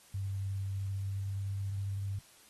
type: tone with pitch glide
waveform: sine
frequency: 97.6 to 98.68 Hz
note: G2 to G2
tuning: -7 to +12 cents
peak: -33 dBFS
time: 0.14-2.19 s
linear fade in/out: 5 ms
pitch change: +19 cents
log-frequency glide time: 0.83-1.66 s
effects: white hiss -60 dBFS RMS until 2.49 s + AAC 32 kbps